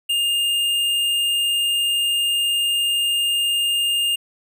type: tone with tanh clipping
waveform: sine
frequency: 2819 Hz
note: F7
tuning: 16 cents sharp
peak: -19 dBFS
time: 0.09-4.16 s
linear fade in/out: 10 ms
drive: 15 dB
effects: none